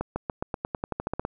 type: accelerating click train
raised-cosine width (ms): 1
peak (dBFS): -14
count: 14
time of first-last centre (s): 0.01-1.251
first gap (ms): 150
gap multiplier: 0.92
effects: none